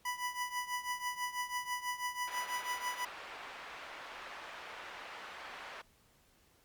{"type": "tone with tremolo", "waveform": "25% pulse", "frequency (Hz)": 987.8, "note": "B5", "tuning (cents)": 0, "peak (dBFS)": -29, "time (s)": [0.05, 3.05], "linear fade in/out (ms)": 5, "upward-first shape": "triangle", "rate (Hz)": 6.1, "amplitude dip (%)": 85}
{"type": "band-pass noise", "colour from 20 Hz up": "pink", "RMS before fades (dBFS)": -48, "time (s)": [2.27, 5.82], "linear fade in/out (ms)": 10, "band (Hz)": [820, 2500], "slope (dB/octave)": 12}
{"effects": ["pink hiss -68 dBFS RMS until 6.64 s", "Opus 48 kbps"]}